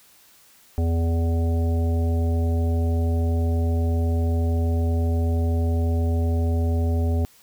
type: harmonic tone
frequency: 83.1 Hz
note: E2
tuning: 15 cents sharp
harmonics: 1 / 3 / 5 / 7 / 9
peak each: -19 / -29 / -33 / -36 / -38 dBFS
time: 0.78-7.25 s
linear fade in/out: 0 ms
effects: white hiss -54 dBFS RMS until 7.42 s